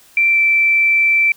sine tone with pitch glide, 2349 to 2334 Hz, D7 to D7, 0 to -11 cents, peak -10 dBFS, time 0.17-1.32 s, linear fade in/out 2 ms, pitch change -11 cents, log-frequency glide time 0.3-0.38 s, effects white hiss -48 dBFS RMS until 1.36 s

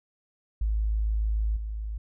sine tone with level steps, 53.5 Hz, A1, 48 cents flat, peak -23 / -30 dBFS, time 0.61-1.98 s, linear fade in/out 5 ms, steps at 1.56 s, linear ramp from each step 10 ms, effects none

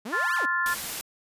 sawtooth exponential two-way sweep, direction up then down, 196 to 1661.2 to 222.4 Hz, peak -29 dBFS, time 0.05-0.46 s, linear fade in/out 10 ms, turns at 0.35 s
harmonic tone, 349.2 Hz, F4, in tune, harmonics 3 / 4 / 5, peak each -29 / -28 / -26 dBFS, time 0.12-0.75 s, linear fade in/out 20 ms
white noise, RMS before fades -33 dBFS, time 0.66-1.01 s, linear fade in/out 0 ms
effects resampled to 32000 Hz

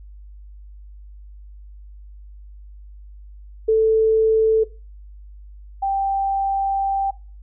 sine tone pair in turn, 441.4 / 784.6 Hz, A4 / G5, +5 / +1 cents, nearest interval minor seventh, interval 996 cents, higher second, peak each -12 / -18 dBFS, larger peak first, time 3.68-4.64 / 5.82-7.11 s, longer second, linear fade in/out 10 ms, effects noise-tail reverb RT60 0.3 s tail -18 dB re dry + added 50 Hz sine -38 dBFS peak until 7.42 s

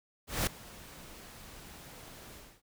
pink noise with ADSR envelope, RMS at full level -29 dBFS, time 0.27-2.62 s, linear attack 200 ms, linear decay 3 ms, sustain -21 dB, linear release 260 ms, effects none

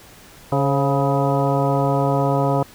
harmonic tone with a mistuned harmonic, 139.8 Hz, C#3, 15 cents sharp, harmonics 1 / 2 / 3 / 4 / 5 / 6 / 7 / 9, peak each -20 / -24 / -25 / -23 / -24 / -30 / -26 / -30 dBFS, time 0.52-2.63 s, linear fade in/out 2 ms, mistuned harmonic 4, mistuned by -51 cents, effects pink hiss -45 dBFS RMS until 2.74 s

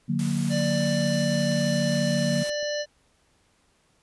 sine chord, D augmented, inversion none, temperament equal with one note detuned, 146.83 / 181.4 / 233.1 Hz, D3 / F#3 / A#3, 0 / -34 / 0 cents, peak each -27 dBFS, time 0.08-2.44 s, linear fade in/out 20 ms
white noise, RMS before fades -38 dBFS, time 0.19-2.5 s, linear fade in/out 2 ms
harmonic tone, 591 Hz, D5, 11 cents sharp, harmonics 1 / 3 / 5 / 7 / 9 / 10, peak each -27 / -35 / -39 / -36 / -42 / -40 dBFS, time 0.49-2.86 s, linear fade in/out 50 ms
clicks, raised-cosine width 2 ms, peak -36 dBFS, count 5, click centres 1.902 / 2.328 / 2.416 / 2.494 / 2.629 s
effects pink hiss -65 dBFS RMS until 4.02 s + resampled to 24000 Hz

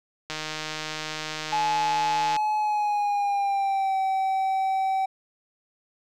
click train, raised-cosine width 0.2 ms, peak -14 dBFS, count 321, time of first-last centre 0.3-2.365 s, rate 155 Hz
triangle tone with pitch glide, 852 to 767.9 Hz, G#5 to G5, +44 to -36 cents, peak -20 dBFS, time 1.52-5.06 s, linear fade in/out 10 ms, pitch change -180 cents, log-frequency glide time 2.57-3.97 s
effects none

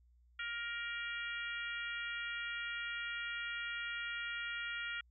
harmonic tone, 470 Hz, A#4, 14 cents sharp, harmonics 3 / 4 / 5 / 6 / 7, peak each -42 / -44 / -46 / -48 / -49 dBFS, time 0.39-5.01 s, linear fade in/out 5 ms, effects added 60 Hz sine -64 dBFS peak until 5.1 s

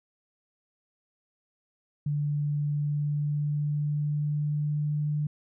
sine tone with pitch glide, 146.7 to 149.09 Hz, D3 to D3, -2 to +26 cents, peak -25 dBFS, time 2.06-5.27 s, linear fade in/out 5 ms, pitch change +28 cents, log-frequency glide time 2.76-5.09 s, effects none

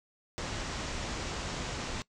pink low-pass noise, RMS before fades -37 dBFS, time 0.38-2.02 s, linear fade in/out 0 ms, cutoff 7600 Hz, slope 48 dB/octave, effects noise-tail reverb RT60 0.1 s tail -21 dB re dry

